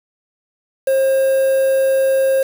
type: tone with quantisation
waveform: triangle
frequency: 535 Hz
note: C5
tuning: 38 cents sharp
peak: -10 dBFS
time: 0.87-2.43 s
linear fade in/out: 5 ms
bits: 5
effects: none